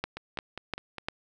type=two click trains; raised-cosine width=0.3 ms; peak=-14 / -21 dBFS; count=4 / 5; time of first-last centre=0.04-1.085 / 0.17-0.983 s; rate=2.87 / 4.92 Hz; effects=none